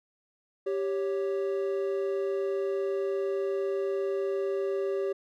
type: tone pair together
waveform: triangle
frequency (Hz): 392.4 / 555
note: G4 / C#5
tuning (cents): +2 / +2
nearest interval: tritone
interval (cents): 600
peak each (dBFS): -26 / -32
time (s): 0.66-5.13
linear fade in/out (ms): 10
effects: none